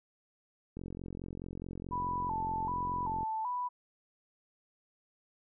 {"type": "click train", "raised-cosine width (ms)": 3, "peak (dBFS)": -29, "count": 111, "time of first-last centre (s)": [0.77, 3.231], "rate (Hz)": 44.7}
{"type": "tone with vibrato", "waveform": "sine", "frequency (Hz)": 932.3, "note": "A#5", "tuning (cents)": 0, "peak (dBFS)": -32, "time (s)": [1.91, 3.69], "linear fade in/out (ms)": 20, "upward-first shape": "square", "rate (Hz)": 1.3, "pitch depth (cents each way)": 100}
{"effects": []}